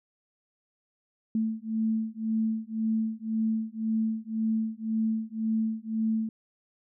sine beating tone pair, 220.4 / 222.3 Hz, A3 / A3, +3 / +18 cents, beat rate 1.9 Hz, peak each -29 dBFS, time 1.35-6.29 s, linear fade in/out 2 ms, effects none

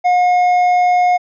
sine tone with hard clipping, 719 Hz, F#5, 50 cents flat, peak -11 dBFS, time 0.04-1.18 s, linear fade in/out 20 ms, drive 5 dB, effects resampled to 16000 Hz

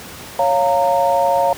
sine chord, Bb minor, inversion first, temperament equal with one note detuned, 554.4 / 698.5 / 921.1 Hz, Db5 / F5 / Bb5, 0 / 0 / -21 cents, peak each -17 dBFS, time 0.39-1.53 s, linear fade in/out 2 ms, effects pink hiss -34 dBFS RMS until 1.57 s + high-pass 80 Hz 12 dB/octave

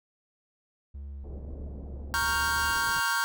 triangle tone with vibrato, 69.3 Hz, C#2, in tune, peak -35 dBFS, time 0.94-2.71 s, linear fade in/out 10 ms, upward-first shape sine, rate 2 Hz, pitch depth 26 cents each way
pink low-pass noise, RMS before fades -44 dBFS, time 1.24-3 s, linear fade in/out 2 ms, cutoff 570 Hz, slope 24 dB/octave
45% pulse chord, G half-diminished seventh, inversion first, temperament equal, 932.3 / 1108.7 / 1396.9 / 1568 Hz, Bb5 / Db6 / F6 / G6, 0 / 0 / 0 / 0 cents, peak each -32 / -33 / -31 / -29 dBFS, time 2.14-3.24 s, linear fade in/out 0 ms
effects none

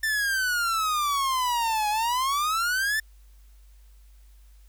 45% pulse exponential two-way sweep, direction down then up, 1788 to 830.6 to 1788 Hz, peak -23 dBFS, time 0.03-3 s, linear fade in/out 5 ms, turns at 1.89 s, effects added 50 Hz sine -49 dBFS peak until 4.68 s + white hiss -65 dBFS RMS until 4.68 s

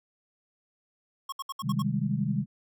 square tone bursts, 1091 Hz, C#6, 28 cents flat, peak -33 dBFS, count 6, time 1.29-1.823 s, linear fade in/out 5 ms, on 33 ms, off 67 ms
sine chord, Ab major seventh, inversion first, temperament equal, 130.81 / 155.56 / 196 / 207.7 Hz, C3 / Eb3 / G3 / Ab3, 0 / 0 / 0 / 0 cents, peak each -31 dBFS, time 1.62-2.46 s, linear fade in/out 50 ms
effects none

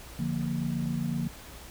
sine chord, Bb major, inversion first, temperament equal, 146.83 / 174.61 / 233.1 Hz, D3 / F3 / Bb3, 0 / 0 / 0 cents, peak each -32 dBFS, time 0.19-1.28 s, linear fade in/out 5 ms, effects added 60 Hz sine -49 dBFS peak until 1.7 s + pink hiss -47 dBFS RMS until 1.7 s

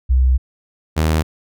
sine / sawtooth tone pair in turn, 64 / 78.86 Hz, C2 / D#2, -38 / +24 cents, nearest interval major third, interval 362 cents, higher second, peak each -10 / -10 dBFS, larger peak neither, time 0.09-0.38 / 0.96-1.23 s, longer first, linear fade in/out 20 ms, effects none

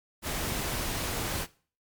pink noise, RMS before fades -32 dBFS, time 0.22-1.47 s, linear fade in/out 50 ms, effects noise-tail reverb RT60 0.4 s tail -19 dB re dry + MP3 96 kbps

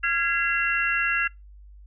sine tone cluster, 1380 / 1656 / 2040 / 2729 Hz, F6 / G#6 / C7 / F7, -21 / -5 / -44 / -41 cents, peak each -27 / -25 / -29 / -26 dBFS, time 0.03-1.28 s, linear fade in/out 10 ms, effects noise-tail reverb RT60 0.2 s tail -24 dB re dry + added 50 Hz sine -44 dBFS peak until 1.86 s

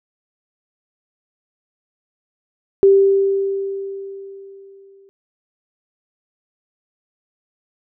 sine tone with exponential decay, 392.2 Hz, G4, 1 cent sharp, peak -6 dBFS, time 2.83-5.09 s, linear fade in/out 0 ms, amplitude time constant 490 ms, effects none

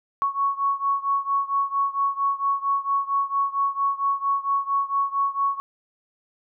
sine beating tone pair, 1108.7 / 1113.1 Hz, C#6 / C#6, 0 / +7 cents, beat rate 4.4 Hz, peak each -23 / -25 dBFS, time 0.22-5.6 s, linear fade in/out 0 ms, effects none

